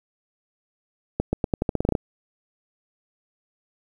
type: accelerating click train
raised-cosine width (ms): 2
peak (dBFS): -8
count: 12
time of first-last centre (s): 1.2-1.952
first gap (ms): 130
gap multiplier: 0.86
effects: 8-bit